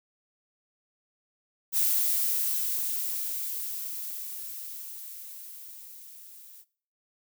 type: noise with level ramp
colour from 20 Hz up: violet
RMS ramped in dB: -24 to -50 dBFS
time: 1.72-6.65 s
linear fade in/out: 50 ms
effects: noise-tail reverb RT60 0.5 s tail -21 dB re dry